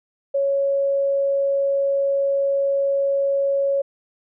sine tone, 554.4 Hz, C#5, in tune, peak -17 dBFS, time 0.34-3.82 s, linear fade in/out 10 ms, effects none

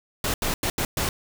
pink noise bursts at uneven times, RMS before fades -25 dBFS, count 5, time 0.24-0.34 / 0.42-0.54 / 0.63-0.7 / 0.78-0.85 / 0.97-1.09 s, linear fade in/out 2 ms, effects none

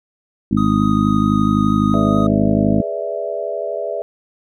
harmonic tone, 51.91 Hz, G#1, in tune, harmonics 1 / 2 / 3 / 4 / 5 / 6, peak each -27 / -22 / -22 / -16 / -18 / -22 dBFS, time 0.51-2.82 s, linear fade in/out 5 ms
triangle tone with vibrato, 1247 Hz, D#6, 3 cents sharp, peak -20 dBFS, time 0.57-2.27 s, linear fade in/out 5 ms, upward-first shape sine, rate 4.5 Hz, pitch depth 8 cents each way
sine chord, E dominant seventh, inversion first, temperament equal, 415.3 / 493.9 / 587.3 / 659.3 Hz, G#4 / B4 / D5 / E5, 0 / 0 / 0 / 0 cents, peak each -27 / -28 / -25 / -24 dBFS, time 1.94-4.02 s, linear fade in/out 0 ms
effects none

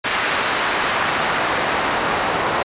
pink noise with band-pass filter sweep, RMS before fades -20 dBFS, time 0.04-2.63 s, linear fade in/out 10 ms, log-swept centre 1600 to 930 Hz, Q 0.86, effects resampled to 8000 Hz

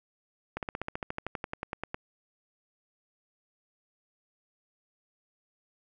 slowing click train, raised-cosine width 0.5 ms, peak -18 dBFS, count 18, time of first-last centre 0.57-1.944 s, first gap 58 ms, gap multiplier 1.04, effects none

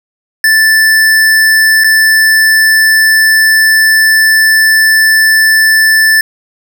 square tone with dropouts, 1760 Hz, A6, in tune, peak -5 dBFS, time 0.44-6.21 s, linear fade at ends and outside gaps 2 ms, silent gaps 1.838-1.843 s, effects none

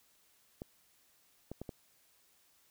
clicks, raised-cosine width 2 ms, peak -28 dBFS, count 4, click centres 0.619 / 1.516 / 1.616 / 1.692 s, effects white hiss -69 dBFS RMS until 2.7 s

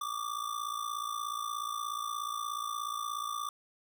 square ring-modulated tone, 1176 Hz, D6, 2 cents sharp, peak -32 dBFS, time 0.01-3.49 s, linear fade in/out 2 ms, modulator 28.4 Hz, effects none

